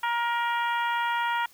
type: harmonic tone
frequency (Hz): 471.8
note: A#4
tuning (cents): +21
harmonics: 2 / 3 / 4 / 5 / 6 / 7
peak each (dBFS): -26 / -31 / -33 / -39 / -40 / -41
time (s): 0.03-1.46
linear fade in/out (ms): 5
effects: white hiss -56 dBFS RMS until 1.53 s